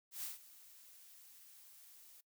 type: noise with ADSR envelope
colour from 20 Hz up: blue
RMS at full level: -42 dBFS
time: 0.11-2.21 s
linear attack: 120 ms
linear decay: 150 ms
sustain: -18 dB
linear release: 8 ms
effects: noise-tail reverb RT60 0.1 s tail -22 dB re dry